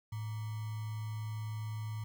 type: tone with sample-and-hold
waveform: sine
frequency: 108.5 Hz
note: A2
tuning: 24 cents flat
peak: -36 dBFS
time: 0.12-2.04 s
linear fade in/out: 5 ms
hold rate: 1050 Hz
effects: none